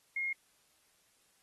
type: tone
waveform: sine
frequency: 2143 Hz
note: C7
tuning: 41 cents sharp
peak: -32 dBFS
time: 0.16-0.33 s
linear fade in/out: 5 ms
effects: white hiss -70 dBFS RMS until 1.42 s + AAC 32 kbps